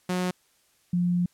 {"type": "tone pair in turn", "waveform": ["sawtooth", "sine"], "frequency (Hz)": [181.5, 176.43], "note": ["F#3", "F3"], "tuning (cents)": [-33, 18], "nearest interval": "unison", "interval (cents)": 49, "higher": "first", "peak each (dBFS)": -21, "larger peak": "neither", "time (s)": [[0.09, 0.31], [0.93, 1.26]], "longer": "second", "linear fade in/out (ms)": 5, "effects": ["white hiss -65 dBFS RMS until 1.33 s", "low-pass 12000 Hz 12 dB/octave"]}